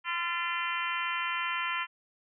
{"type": "harmonic tone with a mistuned harmonic", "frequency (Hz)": 342.1, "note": "F4", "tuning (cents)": -36, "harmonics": [3, 4, 5, 6, 7, 8, 9], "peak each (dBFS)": [-35, -36, -37, -38, -38, -39, -40], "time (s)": [0.04, 1.87], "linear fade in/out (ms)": 50, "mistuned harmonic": 5, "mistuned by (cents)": 46, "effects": []}